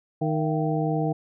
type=harmonic tone with a mistuned harmonic; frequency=155.56 Hz; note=D#3; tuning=in tune; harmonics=1 / 2 / 3 / 4 / 5; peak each=-25 / -28 / -30 / -31 / -32 dBFS; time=0.21-1.13 s; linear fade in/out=10 ms; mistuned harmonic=4; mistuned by=+140 cents; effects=none